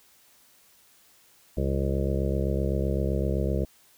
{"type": "harmonic tone", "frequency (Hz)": 67.8, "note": "C#2", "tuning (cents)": -38, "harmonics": [1, 2, 3, 5, 6, 7, 8, 9], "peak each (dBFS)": [-27, -30, -32, -34, -35, -35, -36, -37], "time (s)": [1.57, 3.65], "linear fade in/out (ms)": 5, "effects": ["white hiss -59 dBFS RMS until 3.97 s"]}